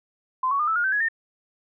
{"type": "tone with pitch steps", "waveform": "sine", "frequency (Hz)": [1031, 1117.8, 1212, 1314.1, 1424.8, 1544.8, 1674.9, 1815.9], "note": ["C6", "C#6", "D#6", "E6", "F6", "G6", "G#6", "A#6"], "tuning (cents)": [-26, 14, -46, -6, 34, -26, 14, -46], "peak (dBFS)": -20, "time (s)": [0.43, 1.086], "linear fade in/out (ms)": 5, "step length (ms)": 82, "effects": []}